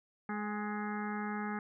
harmonic tone with a mistuned harmonic, 209.6 Hz, G#3, 16 cents sharp, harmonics 1 / 2 / 4 / 5 / 6 / 7 / 8 / 9 / 10, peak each -37 / -45 / -42 / -53 / -44 / -49 / -46 / -54 / -50 dBFS, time 0.29-1.59 s, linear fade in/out 2 ms, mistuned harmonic 4, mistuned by -17 cents, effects none

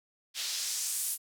white noise with band-pass filter sweep, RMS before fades -34 dBFS, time 0.34-1.18 s, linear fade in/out 50 ms, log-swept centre 3800 to 11000 Hz, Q 1.4, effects none

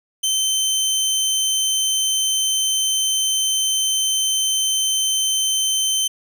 20% pulse tone, 3090 Hz, G7, 26 cents flat, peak -12 dBFS, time 0.23-6.08 s, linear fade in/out 10 ms, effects none

